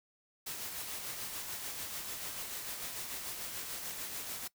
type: noise with tremolo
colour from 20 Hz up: white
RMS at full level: -40 dBFS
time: 0.46-4.48 s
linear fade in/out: 10 ms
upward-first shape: sine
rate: 6.8 Hz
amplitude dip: 35%
effects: noise-tail reverb RT60 0.1 s tail -20 dB re dry